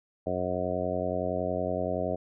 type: harmonic tone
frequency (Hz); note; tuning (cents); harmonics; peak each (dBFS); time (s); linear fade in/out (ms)
90.7; F#2; -34; 1 / 2 / 3 / 4 / 5 / 6 / 7 / 8; -38 / -37 / -37 / -38 / -36 / -34 / -32 / -38; 0.26-2.16; 10
effects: none